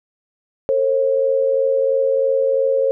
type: tone pair together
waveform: sine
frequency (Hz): 454 / 537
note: A#4 / C5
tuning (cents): -46 / +45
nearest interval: minor third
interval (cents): 291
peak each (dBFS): -20 / -15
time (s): 0.69-2.91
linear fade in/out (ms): 0
effects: none